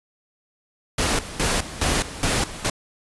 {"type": "noise with tremolo", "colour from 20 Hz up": "pink", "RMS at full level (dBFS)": -21, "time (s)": [0.98, 2.7], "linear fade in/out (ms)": 5, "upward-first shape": "square", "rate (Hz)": 2.4, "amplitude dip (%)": 80, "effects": ["resampled to 24000 Hz"]}